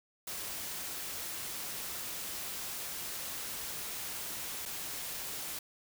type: noise with dropouts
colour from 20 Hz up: white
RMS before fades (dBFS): -40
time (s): 0.27-5.59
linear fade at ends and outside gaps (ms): 5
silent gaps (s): 4.655-4.658
effects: none